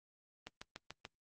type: click train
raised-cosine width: 0.2 ms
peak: -27 dBFS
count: 5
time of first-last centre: 0.47-1.051 s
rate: 6.88 Hz
effects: Opus 32 kbps